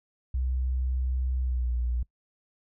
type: tone with pitch glide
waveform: sine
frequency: 63.8 to 60.22 Hz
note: C2 to B1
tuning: -43 to -43 cents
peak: -25 dBFS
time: 0.34-2.03 s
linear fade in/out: 5 ms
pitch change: -100 cents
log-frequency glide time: 1.4-1.73 s
effects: noise-tail reverb RT60 0.1 s tail -22 dB re dry